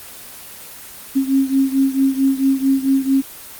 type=beating tone pair; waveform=sine; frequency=268.3 / 272.8 Hz; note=C4 / C#4; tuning=+44 / -28 cents; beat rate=4.5 Hz; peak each=-15 / -18 dBFS; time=1.15-3.22 s; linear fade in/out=20 ms; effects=white hiss -36 dBFS RMS until 3.59 s + Opus 24 kbps